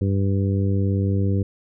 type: harmonic tone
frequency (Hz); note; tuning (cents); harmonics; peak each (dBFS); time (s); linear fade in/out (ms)
98; G2; 0; 1 / 2 / 3 / 4 / 5; -19 / -25 / -29 / -31 / -33; 0.01-1.43; 5
effects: none